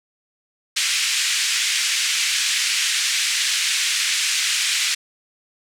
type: band-pass noise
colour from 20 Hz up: pink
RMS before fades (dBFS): -21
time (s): 0.76-4.95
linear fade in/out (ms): 10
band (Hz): 2000 to 8600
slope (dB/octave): 24
effects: none